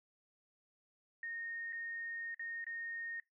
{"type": "tone with dropouts", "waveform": "sine", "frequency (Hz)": 1848, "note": "A#6", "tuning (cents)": -16, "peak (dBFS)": -40, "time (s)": [1.23, 3.2], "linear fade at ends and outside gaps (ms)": 2, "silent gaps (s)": [[1.725, 1.729], [2.345, 2.394], [2.643, 2.666]], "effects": ["noise-tail reverb RT60 0.2 s tail -22 dB re dry"]}